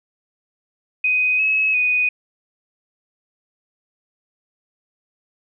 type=tone with pitch steps; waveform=sine; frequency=2503 / 2572 / 2487 Hz; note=D#7 / E7 / D#7; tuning=+10 / -43 / -1 cents; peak=-15 dBFS; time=1.04-2.09 s; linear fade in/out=5 ms; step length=350 ms; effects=none